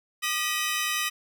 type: tone cluster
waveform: sawtooth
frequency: 1216 / 1929 / 2542 / 3043 Hz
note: D#6 / B6 / D#7 / F#7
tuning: -40 / -41 / +36 / +48 cents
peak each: -28 / -27 / -29 / -29 dBFS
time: 0.22-1.1 s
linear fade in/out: 20 ms
effects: none